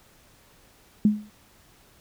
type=tone with exponential decay; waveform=sine; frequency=210.5 Hz; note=G#3; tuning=24 cents sharp; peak=-12 dBFS; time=1.05-1.3 s; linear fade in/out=2 ms; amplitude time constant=54 ms; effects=pink hiss -57 dBFS RMS until 2 s